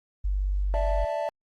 sine tone, 48.59 Hz, G1, 15 cents flat, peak -23 dBFS, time 0.24-1.05 s, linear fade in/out 10 ms
triangle chord, D suspended second, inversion none, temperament equal, 587.3 / 659.3 / 880 Hz, D5 / E5 / A5, 0 / 0 / 0 cents, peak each -28 / -28 / -31 dBFS, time 0.74-1.29 s, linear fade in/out 0 ms
effects Opus 32 kbps

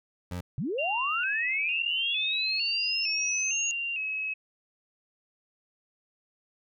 25% pulse tone, 88.9 Hz, F2, 31 cents sharp, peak -29 dBFS, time 0.31-0.41 s, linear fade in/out 5 ms
sine linear sweep, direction up, 110.1 to 6720 Hz, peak -28 dBFS, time 0.58-3.71 s, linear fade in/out 0 ms
sine tone with vibrato, 2668 Hz, E7, 20 cents sharp, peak -29 dBFS, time 0.78-4.34 s, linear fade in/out 10 ms, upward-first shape square, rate 1.1 Hz, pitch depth 67 cents each way
effects none

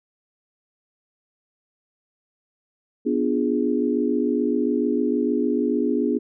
sine chord, B diminished seventh, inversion none, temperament equal, 246.9 / 293.7 / 349.2 / 415.3 Hz, B3 / D4 / F4 / Ab4, 0 / 0 / 0 / 0 cents, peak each -23 / -24 / -27 / -25 dBFS, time 3.05-6.19 s, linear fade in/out 20 ms, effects none

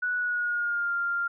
sine tone with pitch glide, 1474 to 1395.3 Hz, F#6 to F6, -7 to -2 cents, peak -25 dBFS, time 0.02-1.28 s, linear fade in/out 10 ms, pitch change -95 cents, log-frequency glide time 0.16-0.93 s, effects none

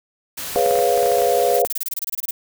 white noise, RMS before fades -29 dBFS, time 0.37-1.6 s, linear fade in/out 10 ms
clicks, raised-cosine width 0.5 ms, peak -16 dBFS, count 12, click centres 0.556 / 0.59 / 0.662 / 0.71 / 0.756 / 0.789 / 0.976 / 1.031 / 1.061 / 1.117 / 1.184 / 1.218 s
sine chord, C# dominant seventh, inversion second, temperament equal, 415.3 / 493.9 / 554.4 / 698.5 Hz, G#4 / B4 / C#5 / E#5, 0 / 0 / 0 / 0 cents, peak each -22 / -19 / -21 / -19 dBFS, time 0.56-1.65 s, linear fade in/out 0 ms
violet noise bursts, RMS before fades -24 dBFS, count 15, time 1.54-2.31 s, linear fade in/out 5 ms, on 28 ms, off 25 ms
effects none

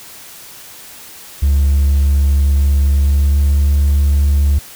triangle tone with pitch glide, 70.3 to 71.4 Hz, C#2 to D2, +25 to -48 cents, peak -6 dBFS, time 1.42-4.59 s, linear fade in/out 10 ms, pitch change +27 cents, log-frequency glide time 3.03-3.45 s, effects tanh soft clip ceiling -4 dBFS + white hiss -36 dBFS RMS until 4.75 s

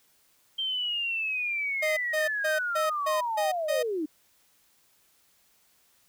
sine linear sweep, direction down, 3157 to 289.1 Hz, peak -27 dBFS, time 0.58-4.06 s, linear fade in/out 10 ms
45% pulse tone bursts, 621 Hz, D#5, 3 cents flat, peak -26 dBFS, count 7, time 1.82-3.83 s, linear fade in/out 10 ms, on 150 ms, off 160 ms
effects white hiss -65 dBFS RMS until 6.08 s

